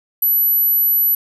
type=tone; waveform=sine; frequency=11840 Hz; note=F#9; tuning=in tune; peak=-12 dBFS; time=0.22-1.15 s; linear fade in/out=5 ms; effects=none